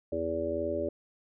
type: harmonic tone with a mistuned harmonic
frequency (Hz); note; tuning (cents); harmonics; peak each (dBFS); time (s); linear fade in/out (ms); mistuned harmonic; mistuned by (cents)
82.41; E2; 0; 1 / 3 / 4 / 5 / 6 / 7; -41 / -40 / -36 / -35 / -44 / -32; 0.12-0.89; 5; 1; +17
effects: none